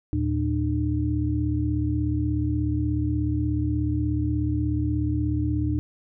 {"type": "tone cluster", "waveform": "sine", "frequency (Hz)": [77.9, 114.5, 301], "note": ["D#2", "A#2", "D4"], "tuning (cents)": [3, -31, 43], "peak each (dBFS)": -26, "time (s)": [0.13, 5.79], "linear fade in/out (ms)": 0, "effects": []}